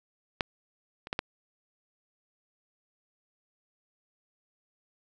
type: clicks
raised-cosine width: 0.3 ms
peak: -10 / -25 / -14 / -12 dBFS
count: 4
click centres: 0.408 / 1.071 / 1.129 / 1.191 s
effects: none